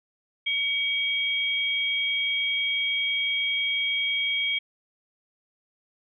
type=tone pair together; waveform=sine; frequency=2265 / 3247 Hz; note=C#7 / G#7; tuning=+37 / -40 cents; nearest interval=tritone; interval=623 cents; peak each=-26 dBFS; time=0.46-4.59 s; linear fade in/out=10 ms; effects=none